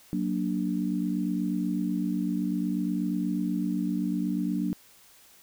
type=chord; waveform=sine; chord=Gb augmented; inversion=none; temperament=equal; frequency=185 / 233.1 / 293.7 Hz; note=Gb3 / Bb3 / D4; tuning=0 / 0 / 0 cents; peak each=-29 / -31 / -30 dBFS; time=0.13-4.73 s; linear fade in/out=0 ms; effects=white hiss -56 dBFS RMS until 5.42 s